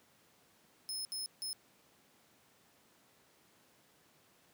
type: tone bursts at uneven times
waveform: 25% pulse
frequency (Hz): 5190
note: E8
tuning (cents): -28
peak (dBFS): -33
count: 3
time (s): 0.89-1.05 / 1.12-1.26 / 1.42-1.53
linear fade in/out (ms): 0
effects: pink hiss -67 dBFS RMS until 4.53 s + high-pass 150 Hz 12 dB/octave